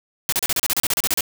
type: noise bursts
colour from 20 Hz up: white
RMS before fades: -20 dBFS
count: 14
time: 0.29-1.208 s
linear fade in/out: 0 ms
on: 34 ms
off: 34 ms
effects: none